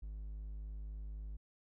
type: tone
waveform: triangle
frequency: 51.91 Hz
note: G#1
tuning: in tune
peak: -40 dBFS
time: 0.02-1.37 s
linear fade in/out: 10 ms
effects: none